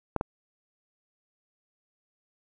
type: clicks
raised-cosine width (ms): 1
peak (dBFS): -12 / -14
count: 2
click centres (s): 0.163 / 0.211
effects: none